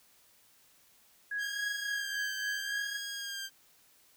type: tone with tremolo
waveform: sine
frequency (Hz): 1661.2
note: G#6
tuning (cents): 0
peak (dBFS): -31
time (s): 1.31-2.98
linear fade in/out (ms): 5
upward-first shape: triangle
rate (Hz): 3.6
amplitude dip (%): 70
type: tone with vibrato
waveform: 15% pulse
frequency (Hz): 1597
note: G6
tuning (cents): +32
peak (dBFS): -31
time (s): 1.38-3.5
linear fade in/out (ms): 50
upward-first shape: sine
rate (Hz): 0.75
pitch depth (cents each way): 43
effects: white hiss -64 dBFS RMS until 4.16 s